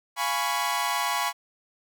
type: chord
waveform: sawtooth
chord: C# dominant seventh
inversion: first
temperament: equal with one note detuned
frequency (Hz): 698.5 / 830.6 / 987.8 / 1113.9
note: E#5 / G#5 / B5 / C#6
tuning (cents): 0 / 0 / 0 / +8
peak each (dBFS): -30 / -27 / -25 / -26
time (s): 0.16-1.33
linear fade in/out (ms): 50
effects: none